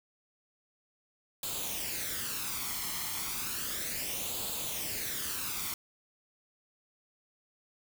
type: noise with flanger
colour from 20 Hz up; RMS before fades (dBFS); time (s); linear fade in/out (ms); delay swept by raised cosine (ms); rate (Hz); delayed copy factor
white; -36; 1.43-5.74; 2; 0.26 to 0.96; 0.33; +0.6
effects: none